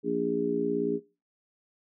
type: harmonic tone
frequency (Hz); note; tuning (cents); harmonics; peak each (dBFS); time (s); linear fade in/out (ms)
58.27; A#1; 0; 3 / 4 / 5 / 6 / 7; -37 / -33 / -30 / -40 / -29; 0.03-1; 50
effects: noise-tail reverb RT60 0.3 s tail -20 dB re dry